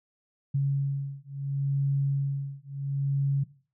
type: beating tone pair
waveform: sine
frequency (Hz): 138.59 / 139.31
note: C#3 / C#3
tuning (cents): 0 / +9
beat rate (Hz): 0.72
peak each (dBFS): -28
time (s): 0.54-3.44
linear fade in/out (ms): 10
effects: noise-tail reverb RT60 0.4 s tail -18 dB re dry